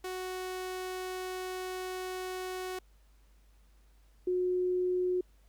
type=tone pair in turn; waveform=sawtooth / sine; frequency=370 / 363.2 Hz; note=F#4 / F#4; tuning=0 / -32 cents; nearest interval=unison; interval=32 cents; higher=first; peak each=-32 / -27 dBFS; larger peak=second; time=0.04-2.79 / 4.27-5.21 s; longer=first; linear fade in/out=5 ms; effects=added 50 Hz sine -59 dBFS peak until 5.48 s + pink hiss -71 dBFS RMS until 5.48 s